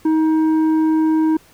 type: tone with tanh clipping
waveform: triangle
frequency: 315.8 Hz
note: D#4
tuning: 26 cents sharp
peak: -14 dBFS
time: 0.05-1.37 s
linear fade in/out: 5 ms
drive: 11 dB
effects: pink hiss -50 dBFS RMS until 1.53 s